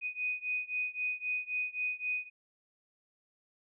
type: beating tone pair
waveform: sine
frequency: 2489 / 2492.8 Hz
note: D#7 / D#7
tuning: 0 / +3 cents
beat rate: 3.8 Hz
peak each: -35 / -36 dBFS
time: 0.01-2.3 s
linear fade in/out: 50 ms
effects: none